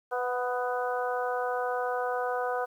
harmonic tone with a mistuned harmonic, 248.6 Hz, B3, 12 cents sharp, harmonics 2 / 3 / 4 / 5 / 6, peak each -31 / -32 / -37 / -37 / -37 dBFS, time 0.11-2.66 s, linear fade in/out 20 ms, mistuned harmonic 3, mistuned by -16 cents, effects 10-bit

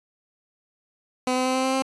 15% pulse tone with pitch steps, 253.9 / 256.1 / 258.3 / 260.6 / 262.9 / 265.1 Hz, B3 / C4 / C4 / C4 / C4 / C4, +48 / -37 / -22 / -7 / +8 / +23 cents, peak -15 dBFS, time 1.27-1.822 s, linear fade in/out 2 ms, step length 92 ms, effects resampled to 24000 Hz

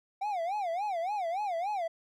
triangle tone with vibrato, 748 Hz, F#5, 19 cents sharp, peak -28 dBFS, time 0.21-1.88 s, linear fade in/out 10 ms, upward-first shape sine, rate 3.5 Hz, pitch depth 220 cents each way, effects none

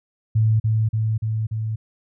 sine tone with echo, 110 Hz, A2, in tune, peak -14 dBFS, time 0.35-0.6 s, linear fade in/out 10 ms, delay 290 ms, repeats 4, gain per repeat -2 dB, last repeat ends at 1.76 s, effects none

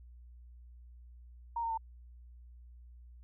sine tone with pitch steps, 932.3 / 915.8 / 899.5 Hz, A#5 / A#5 / A5, 0 / -31 / +38 cents, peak -32 dBFS, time 1.56-1.776 s, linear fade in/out 5 ms, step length 72 ms, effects added 60 Hz sine -51 dBFS peak until 3.23 s

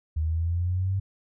sine exponential sweep, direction up, 77 to 98 Hz, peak -23 dBFS, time 0.16-1 s, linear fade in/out 10 ms, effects none

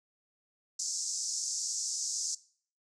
white band-pass noise, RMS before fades -35 dBFS, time 0.79-2.35 s, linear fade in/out 5 ms, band 5200 to 7500 Hz, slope 48 dB/octave, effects noise-tail reverb RT60 0.5 s tail -20 dB re dry

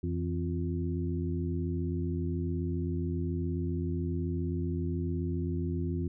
harmonic tone with a mistuned harmonic, 87.31 Hz, F2, in tune, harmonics 1 / 2 / 3 / 4, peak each -32 / -35 / -37 / -38 dBFS, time 0.03-6.08 s, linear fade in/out 5 ms, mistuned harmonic 2, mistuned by -86 cents, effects none

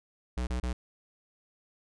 square tone bursts, 61.6 Hz, B1, 4 cents flat, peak -30 dBFS, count 3, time 0.37-0.73 s, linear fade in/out 5 ms, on 100 ms, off 30 ms, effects resampled to 22050 Hz

